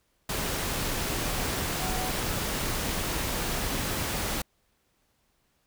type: tone in noise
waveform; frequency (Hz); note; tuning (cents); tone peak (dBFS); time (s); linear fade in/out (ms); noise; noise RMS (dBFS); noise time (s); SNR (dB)
sine; 745; F#5; +12; -36; 1.8-2.11; 5; pink; -30; 0.29-4.42; -9
effects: pink hiss -71 dBFS RMS until 5.66 s